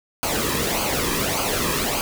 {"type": "noise with flanger", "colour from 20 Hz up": "pink", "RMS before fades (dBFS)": -23, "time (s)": [0.23, 2.01], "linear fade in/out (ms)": 0, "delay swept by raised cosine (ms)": [0.54, 1.42], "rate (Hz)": 1.7, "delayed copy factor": -0.65, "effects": []}